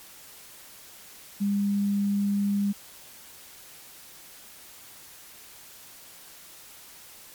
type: tone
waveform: sine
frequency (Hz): 201.6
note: G3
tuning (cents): +49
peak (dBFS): -22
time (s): 1.4-2.73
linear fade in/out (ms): 20
effects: white hiss -48 dBFS RMS until 7.34 s + MP3 96 kbps